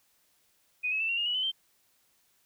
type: tone with pitch steps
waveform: sine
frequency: 2489 / 2572 / 2658 / 2747 / 2839 / 2934 / 3033 / 3134 Hz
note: D#7 / E7 / E7 / F7 / F7 / F#7 / F#7 / G7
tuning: 0 / -43 / +14 / -29 / +28 / -15 / +42 / -1 cents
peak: -27 dBFS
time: 0.83-1.518 s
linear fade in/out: 20 ms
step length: 86 ms
effects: white hiss -69 dBFS RMS until 2.45 s